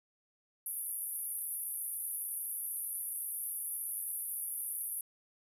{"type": "band-pass noise", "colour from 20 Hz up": "pink", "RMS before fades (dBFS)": -39, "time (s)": [0.66, 5.01], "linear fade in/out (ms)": 2, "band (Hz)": [9800, 13000], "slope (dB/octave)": 96, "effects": []}